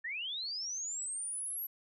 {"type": "linear sweep", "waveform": "sine", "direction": "up", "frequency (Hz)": [1733, 11840], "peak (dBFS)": -36, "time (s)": [0.04, 1.67], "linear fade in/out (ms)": 10, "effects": []}